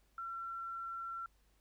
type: tone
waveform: sine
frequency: 1356 Hz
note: E6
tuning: 49 cents sharp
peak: -40 dBFS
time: 0.18-1.26 s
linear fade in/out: 2 ms
effects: added 50 Hz sine -70 dBFS peak until 1.6 s + pink hiss -75 dBFS RMS until 1.6 s